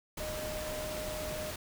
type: tone in noise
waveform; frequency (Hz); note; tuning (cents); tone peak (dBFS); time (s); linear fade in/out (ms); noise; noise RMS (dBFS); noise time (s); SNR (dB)
sine; 615; D#5; -20; -38; 0.2-1.51; 5; pink; -40; 0.17-1.56; -1
effects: none